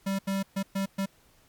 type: tone bursts at uneven times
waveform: square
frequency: 194.9 Hz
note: G3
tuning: 10 cents flat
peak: -27 dBFS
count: 5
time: 0.06-0.19 / 0.27-0.43 / 0.56-0.63 / 0.75-0.86 / 0.98-1.06 s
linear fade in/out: 10 ms
effects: pink hiss -62 dBFS RMS until 1.48 s + MP3 96 kbps